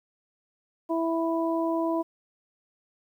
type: harmonic tone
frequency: 329.6 Hz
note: E4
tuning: in tune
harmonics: 1 / 2 / 3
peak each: -26 / -29 / -32 dBFS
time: 0.89-2.03 s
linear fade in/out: 20 ms
effects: 10-bit